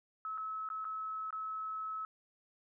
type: tone with dropouts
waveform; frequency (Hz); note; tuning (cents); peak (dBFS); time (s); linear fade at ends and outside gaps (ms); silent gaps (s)
sine; 1294; E6; -32; -37; 0.25-2.05; 1; 0.376-0.38 / 0.689-0.701 / 0.845-0.851 / 1.306-1.327
effects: none